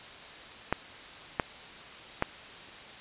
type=clicks; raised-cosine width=0.5 ms; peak=-10 dBFS; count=3; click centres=0.726 / 1.398 / 2.224 s; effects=white hiss -46 dBFS RMS until 3 s + resampled to 8000 Hz